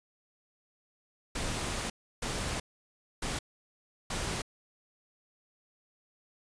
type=noise bursts at uneven times; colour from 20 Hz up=pink; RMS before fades=-34 dBFS; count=4; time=1.35-1.9 / 2.22-2.6 / 3.22-3.39 / 4.1-4.42 s; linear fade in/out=5 ms; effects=resampled to 22050 Hz